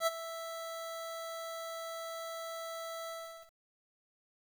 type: tone with ADSR envelope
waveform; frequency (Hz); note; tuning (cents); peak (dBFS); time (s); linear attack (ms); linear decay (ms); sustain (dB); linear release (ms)
25% pulse; 659.3; E5; 0; -22; 0-3.52; 68; 27; -14; 430
effects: 10-bit